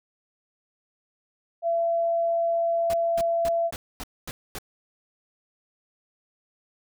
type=tone; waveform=sine; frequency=674 Hz; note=E5; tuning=38 cents sharp; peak=-21 dBFS; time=1.62-3.71 s; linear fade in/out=50 ms
type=noise bursts; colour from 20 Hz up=pink; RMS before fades=-35 dBFS; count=7; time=2.9-4.585 s; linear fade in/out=0 ms; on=35 ms; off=240 ms
effects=none